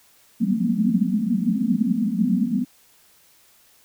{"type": "band-pass noise", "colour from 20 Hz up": "white", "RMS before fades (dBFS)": -21, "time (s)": [0.4, 2.65], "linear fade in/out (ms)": 10, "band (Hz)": [180, 250], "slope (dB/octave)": 96, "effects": ["white hiss -56 dBFS RMS until 3.84 s"]}